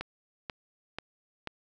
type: click train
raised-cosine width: 0.3 ms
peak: -19 dBFS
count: 4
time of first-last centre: 0.01-1.473 s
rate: 2.05 Hz
effects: none